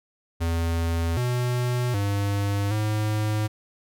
square tone with pitch steps, 83.4 / 123.3 / 100.7 / 107 Hz, E2 / B2 / G2 / A2, +21 / -2 / +47 / -48 cents, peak -23 dBFS, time 0.4-3.48 s, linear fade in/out 20 ms, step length 770 ms, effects none

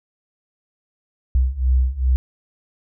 sine beating tone pair, 62.6 / 65.1 Hz, B1 / C2, +24 / -8 cents, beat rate 2.5 Hz, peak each -19 / -17 dBFS, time 1.35-2.16 s, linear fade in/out 0 ms, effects none

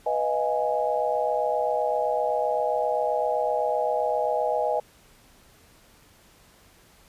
sine chord, F half-diminished seventh, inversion second, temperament equal with one note detuned, 493.9 / 622.3 / 690 / 830.6 Hz, Cb5 / Eb5 / F5 / Ab5, 0 / 0 / -21 / 0 cents, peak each -28 / -26 / -31 / -27 dBFS, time 0.06-4.8 s, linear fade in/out 5 ms, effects pink hiss -56 dBFS RMS until 7.08 s + resampled to 32000 Hz

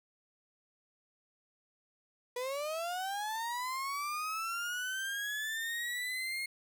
35% pulse linear sweep, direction up, 483.5 to 2155 Hz, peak -33 dBFS, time 2.36-6.46 s, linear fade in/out 5 ms, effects none

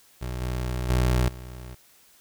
25% pulse tone with level steps, 62 Hz, B1, 7 cents sharp, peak -26 / -23 / -16 / -34 dBFS, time 0.21-1.75 s, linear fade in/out 10 ms, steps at 0.41 / 0.89 / 1.28 s, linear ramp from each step 5 ms, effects white hiss -57 dBFS RMS until 2.2 s

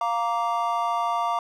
triangle chord, Bb major, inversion second, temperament just, 699.2 / 932.3 / 1165.4 Hz, F5 / Bb5 / D6, +2 / 0 / -14 cents, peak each -25 dBFS, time 0.01-1.39 s, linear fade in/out 2 ms, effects none

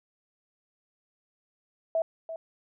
sine tone with echo, 653 Hz, E5, 17 cents flat, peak -23 dBFS, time 1.95-2.02 s, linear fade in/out 2 ms, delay 340 ms, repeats 1, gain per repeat -11 dB, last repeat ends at 2.36 s, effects none

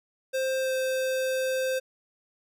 square tone with pitch glide, 525 to 521.1 Hz, C5 to C5, +6 to -7 cents, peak -26 dBFS, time 0.33-1.8 s, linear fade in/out 20 ms, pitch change -13 cents, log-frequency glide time 0.61-0.74 s, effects none

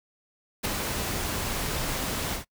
pink noise with ADSR envelope, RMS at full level -24 dBFS, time 0.63-2.45 s, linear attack 23 ms, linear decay 6 ms, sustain -6 dB, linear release 120 ms, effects noise-tail reverb RT60 0.1 s tail -24 dB re dry

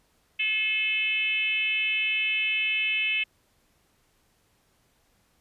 sine tone with frequency modulation, 2600 Hz, E7, 24 cents flat, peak -23 dBFS, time 0.39-3.24 s, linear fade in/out 10 ms, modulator 439 Hz, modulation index 0.91, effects pink hiss -67 dBFS RMS until 5.4 s + resampled to 32000 Hz

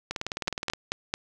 two click trains, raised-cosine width 0.2 ms, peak -13 / -9 dBFS, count 13 / 4, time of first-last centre 0.11-0.735 / 0.48-1.139 s, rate 19.2 / 4.55 Hz, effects none

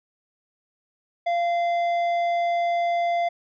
sine tone with tanh clipping, 690 Hz, F5, 21 cents flat, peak -22 dBFS, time 1.26-3.29 s, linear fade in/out 10 ms, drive 9 dB, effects none

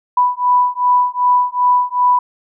sine beating tone pair, 987.8 / 990.4 Hz, B5 / B5, 0 / +5 cents, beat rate 2.6 Hz, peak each -14 dBFS, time 0.17-2.19 s, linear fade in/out 5 ms, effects none

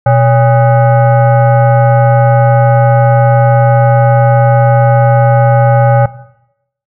sine tone with frequency modulation, 123.47 Hz, B2, in tune, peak -4 dBFS, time 0.06-6.06 s, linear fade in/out 5 ms, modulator 687 Hz, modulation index 1.1, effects noise-tail reverb RT60 0.8 s tail -17 dB re dry

